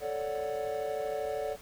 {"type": "chord", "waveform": "triangle", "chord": "D major seventh", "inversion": "second", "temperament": "equal", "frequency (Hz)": [440, 554.4, 587.3, 740], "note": ["A4", "C#5", "D5", "F#5"], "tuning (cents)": [0, 0, 0, 0], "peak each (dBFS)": [-34, -36, -34, -37], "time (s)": [0, 1.57], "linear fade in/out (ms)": 50, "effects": ["pink hiss -52 dBFS RMS until 1.61 s"]}